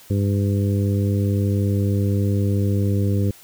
harmonic tone, 100.1 Hz, G2, 37 cents sharp, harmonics 1 / 2 / 3 / 4 / 5, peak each -18 / -24 / -28 / -30 / -32 dBFS, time 0.1-3.31 s, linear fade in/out 5 ms, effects white hiss -47 dBFS RMS until 3.43 s

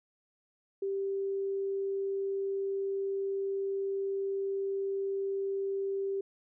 sine tone, 392 Hz, G4, in tune, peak -30 dBFS, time 0.82-6.21 s, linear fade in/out 5 ms, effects none

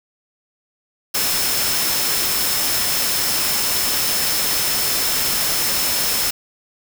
sine tone in noise, 5274 Hz, E8, in tune, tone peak -25 dBFS, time 1.14-6.31 s, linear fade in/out 10 ms, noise white, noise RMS -20 dBFS, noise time 1.14-6.31 s, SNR -8 dB, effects none

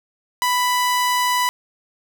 sawtooth tone, 991 Hz, B5, 6 cents sharp, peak -13 dBFS, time 0.42-1.49 s, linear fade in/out 0 ms, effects none

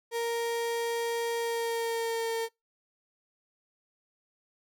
35% pulse tone with pitch glide, 465.9 to 455.5 Hz, A#4 to A#4, -1 to -40 cents, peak -27 dBFS, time 0.11-2.49 s, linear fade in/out 50 ms, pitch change -39 cents, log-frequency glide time 1.37-2.34 s, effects noise-tail reverb RT60 0.2 s tail -25 dB re dry

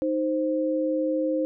sine tone pair together, 311.2 / 523.3 Hz, D#4 / C5, 0 / 0 cents, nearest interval major sixth, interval 900 cents, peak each -25 dBFS, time 0.02-1.45 s, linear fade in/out 0 ms, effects none

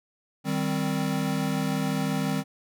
square chord, C minor, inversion first, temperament equal, 155.56 / 196 / 261.6 Hz, Eb3 / G3 / C4, 0 / 0 / 0 cents, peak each -30 dBFS, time 0.44-2.44 s, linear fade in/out 50 ms, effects none

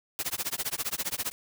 white noise with tremolo, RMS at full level -29 dBFS, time 0.19-1.32 s, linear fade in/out 0 ms, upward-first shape sine, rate 15 Hz, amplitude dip 100%, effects none

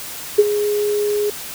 sine tone with ADSR envelope, 415.3 Hz, G#4, in tune, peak -4 dBFS, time 0.38-1.3 s, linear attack 12 ms, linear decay 36 ms, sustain -12 dB, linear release 4 ms, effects white hiss -31 dBFS RMS until 1.54 s

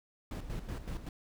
brown noise with tremolo, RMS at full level -37 dBFS, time 0.31-1.09 s, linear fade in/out 2 ms, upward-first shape square, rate 5.3 Hz, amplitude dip 65%, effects none

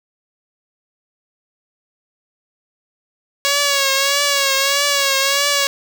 5% pulse tone with vibrato, 557 Hz, C#5, 8 cents sharp, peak -3 dBFS, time 3.45-5.67 s, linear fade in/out 0 ms, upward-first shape triangle, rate 1.6 Hz, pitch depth 60 cents each way, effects none

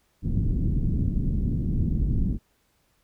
pink low-pass noise, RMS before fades -24 dBFS, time 0.22-2.39 s, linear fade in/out 50 ms, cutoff 250 Hz, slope 24 dB/octave, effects pink hiss -68 dBFS RMS until 3.03 s

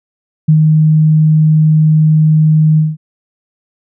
sine tone with ADSR envelope, 155.56 Hz, D#3, in tune, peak -3 dBFS, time 0.48-2.97 s, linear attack 10 ms, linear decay 83 ms, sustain -2 dB, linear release 190 ms, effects none

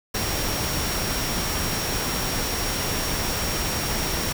sine tone in noise, 5588 Hz, F8, in tune, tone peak -32 dBFS, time 0.14-4.33 s, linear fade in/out 10 ms, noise pink, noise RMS -26 dBFS, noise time 0.14-4.33 s, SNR -9 dB, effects none

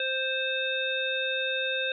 harmonic tone, 524 Hz, C5, 2 cents sharp, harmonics 1 / 3 / 5 / 7, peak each -32 / -32 / -32 / -32 dBFS, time 0-1.92 s, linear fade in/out 2 ms, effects none

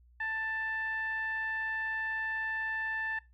15% pulse tone with low-pass filter, 884 Hz, A5, 8 cents sharp, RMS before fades -35 dBFS, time 0.2-3.19 s, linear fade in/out 5 ms, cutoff 1800 Hz, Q 4.1, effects noise-tail reverb RT60 0.2 s tail -18 dB re dry + added 60 Hz sine -58 dBFS peak until 3.33 s

